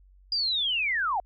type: linear sweep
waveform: sine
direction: down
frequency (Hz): 4885 to 693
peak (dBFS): -24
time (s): 0.32-1.2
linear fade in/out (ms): 2
effects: added 47 Hz sine -53 dBFS peak until 1.25 s